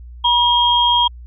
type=tone pair together; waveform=sine; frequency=964 / 3237 Hz; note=B5 / G#7; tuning=-42 / -45 cents; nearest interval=octave + major sixth; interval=2097 cents; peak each=-14 dBFS; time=0.24-1.08 s; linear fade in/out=10 ms; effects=added 60 Hz sine -33 dBFS peak until 1.26 s